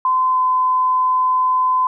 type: tone with pitch glide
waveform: sine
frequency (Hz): 1027 to 1019.9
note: C6 to C6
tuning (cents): -33 to -45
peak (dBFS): -13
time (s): 0.05-1.87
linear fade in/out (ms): 2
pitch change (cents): -12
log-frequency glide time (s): 0.32-0.38
effects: none